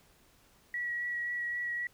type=tone with vibrato; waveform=sine; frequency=1925 Hz; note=B6; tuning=45 cents flat; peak=-32 dBFS; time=0.74-1.87 s; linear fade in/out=2 ms; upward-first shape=sine; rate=3.8 Hz; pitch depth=13 cents each way; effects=pink hiss -64 dBFS RMS until 1.93 s